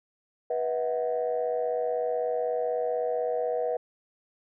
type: tone cluster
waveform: sine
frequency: 487.4 / 643 / 739 Hz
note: B4 / E5 / F#5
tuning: -23 / -43 / -2 cents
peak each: -27 / -30 / -33 dBFS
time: 0.5-3.77 s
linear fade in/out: 5 ms
effects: tanh soft clip ceiling -18 dBFS